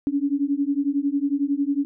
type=beating tone pair; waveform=sine; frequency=277.2 / 288.2 Hz; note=C#4 / D4; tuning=0 / -33 cents; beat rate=11 Hz; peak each=-23 dBFS; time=0.07-1.85 s; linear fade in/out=0 ms; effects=none